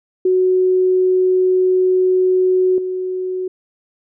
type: tone with level steps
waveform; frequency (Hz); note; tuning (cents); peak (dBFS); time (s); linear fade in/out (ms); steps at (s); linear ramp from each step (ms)
sine; 370; F#4; 0; -11 / -19; 0.25-3.48; 5; 2.78; 2
effects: none